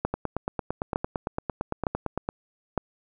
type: two click trains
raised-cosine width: 1 ms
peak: -10 / -13 dBFS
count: 4 / 20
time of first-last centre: 0.05-2.777 / 0.14-2.289 s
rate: 1.1 / 8.84 Hz
effects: none